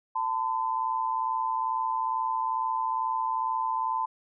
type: tone pair together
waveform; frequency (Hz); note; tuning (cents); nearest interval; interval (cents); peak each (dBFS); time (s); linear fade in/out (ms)
sine; 893 / 1015.3; A5 / B5; +25 / +48; major second; 223; -29 / -28; 0.15-4.06; 10
effects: none